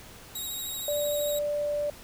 10% pulse tone with vibrato, 3799 Hz, A#7, 32 cents sharp, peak -26 dBFS, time 0.35-1.39 s, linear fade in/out 5 ms, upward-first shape triangle, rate 13 Hz, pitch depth 27 cents each way
sine tone, 587.3 Hz, D5, in tune, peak -26 dBFS, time 0.88-1.9 s, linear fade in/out 2 ms
effects pink hiss -48 dBFS RMS until 2.03 s

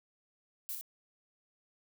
violet noise with echo, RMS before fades -39 dBFS, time 0.69-0.75 s, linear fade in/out 0 ms, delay 61 ms, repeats 1, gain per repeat -4 dB, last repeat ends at 0.811 s, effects none

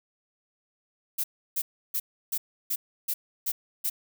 violet noise bursts, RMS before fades -28 dBFS, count 8, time 1.18-3.9 s, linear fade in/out 10 ms, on 60 ms, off 320 ms, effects none

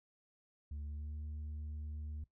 sine tone with pitch glide, 73.42 to 75.7 Hz, D2 to D#2, 0 to -47 cents, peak -38 dBFS, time 0.71-2.24 s, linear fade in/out 5 ms, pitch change +53 cents, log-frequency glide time 0.85-1.18 s, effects noise-tail reverb RT60 0.1 s tail -19 dB re dry + tanh soft clip ceiling -40 dBFS

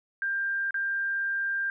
sine tone with dropouts, 1591 Hz, G6, 25 cents sharp, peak -26 dBFS, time 0.22-1.7 s, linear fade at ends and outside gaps 1 ms, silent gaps 0.708-0.743 s, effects none

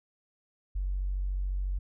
triangle tone with tanh clipping, 47 Hz, F#1, 28 cents sharp, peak -28 dBFS, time 0.75-1.79 s, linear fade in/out 10 ms, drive 4 dB, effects none

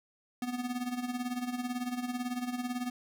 square tone with tremolo, 246.9 Hz, B3, in tune, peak -31 dBFS, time 0.42-2.9 s, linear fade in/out 2 ms, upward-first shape sine, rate 18 Hz, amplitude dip 70%, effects none

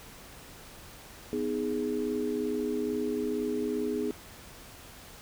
sine chord, G# minor, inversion first, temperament just, 249.2 / 311.5 / 415.3 Hz, B3 / D#4 / G#4, +16 / +2 / 0 cents, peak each -33 / -34 / -31 dBFS, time 1.33-4.11 s, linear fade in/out 0 ms, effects pink hiss -49 dBFS RMS until 5.21 s

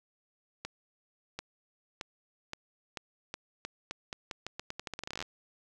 accelerating click train, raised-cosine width 0.2 ms, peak -20 dBFS, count 27, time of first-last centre 0.65-5.225 s, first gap 740 ms, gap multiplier 0.84, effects none

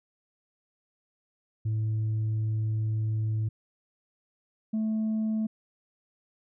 sine tone pair in turn, 109.2 / 218.4 Hz, A2 / A3, -13 / -13 cents, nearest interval octave, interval 1200 cents, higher second, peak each -23 dBFS, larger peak neither, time 1.65-3.49 / 4.73-5.47 s, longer first, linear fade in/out 10 ms, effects tanh soft clip ceiling -24 dBFS

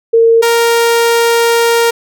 sine / sawtooth tone pair in turn, 457.6 / 465.9 Hz, A#4 / A#4, -32 / -1 cents, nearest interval unison, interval 31 cents, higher second, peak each -4 dBFS, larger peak neither, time 0.13-0.42 / 0.42-1.91 s, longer second, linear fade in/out 10 ms, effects none

